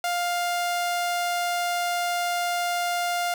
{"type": "tone", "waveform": "sawtooth", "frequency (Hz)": 702, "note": "F5", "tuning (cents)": 9, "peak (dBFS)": -20, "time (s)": [0.04, 3.34], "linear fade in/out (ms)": 2, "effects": []}